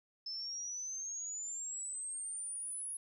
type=exponential sweep; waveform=sine; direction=up; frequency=5230 to 10548 Hz; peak=-39 dBFS; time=0.26-2.97 s; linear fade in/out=5 ms; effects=13-bit